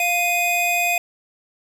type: tone pair together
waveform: square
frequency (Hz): 699.3 / 2489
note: F5 / D#7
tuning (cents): +2 / 0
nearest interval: octave + minor seventh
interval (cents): 2198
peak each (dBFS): -23 / -20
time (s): 0-0.98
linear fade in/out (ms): 2
effects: none